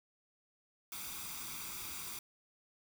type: noise with comb filter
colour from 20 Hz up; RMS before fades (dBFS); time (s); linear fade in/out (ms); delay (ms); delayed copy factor
white; -44; 0.92-2.19; 2; 0.84; +0.65
effects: none